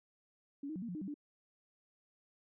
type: tone with pitch steps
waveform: sine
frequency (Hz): 281.3 / 313.6 / 184.6 / 233.6 / 177.7 / 307.4 / 193.5 / 293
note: C#4 / D#4 / F#3 / A#3 / F3 / D#4 / G3 / D4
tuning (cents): +26 / +14 / -4 / +4 / +30 / -21 / -22 / -4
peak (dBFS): -39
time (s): 0.63-1.142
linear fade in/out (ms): 5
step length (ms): 64
effects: none